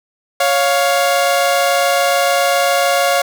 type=tone pair together; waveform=sawtooth; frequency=556.2 / 702 Hz; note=C#5 / F5; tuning=+6 / +9 cents; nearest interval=major third; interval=403 cents; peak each=-11 dBFS; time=0.4-3.22 s; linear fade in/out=5 ms; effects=none